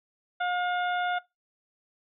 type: harmonic tone with a mistuned harmonic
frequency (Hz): 715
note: F5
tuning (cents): +41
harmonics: 1 / 2 / 3 / 4 / 5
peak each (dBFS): -28 / -29 / -41 / -45 / -40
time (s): 0.4-1.19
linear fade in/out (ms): 10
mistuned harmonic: 5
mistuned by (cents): -20
effects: noise-tail reverb RT60 0.2 s tail -21 dB re dry